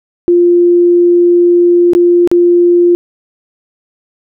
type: tone with dropouts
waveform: sine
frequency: 349.2 Hz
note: F4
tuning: in tune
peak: -4 dBFS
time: 0.28-2.95 s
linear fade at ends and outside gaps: 0 ms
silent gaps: 1.934-1.95 / 2.275-2.315 s
effects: none